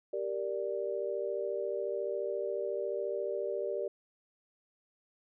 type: chord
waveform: sine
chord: G minor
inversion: none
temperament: equal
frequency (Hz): 392 / 466.2 / 587.3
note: G4 / Bb4 / D5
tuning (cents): 0 / 0 / 0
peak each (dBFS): -36 / -37 / -36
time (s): 0.13-3.88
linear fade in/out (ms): 5
effects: none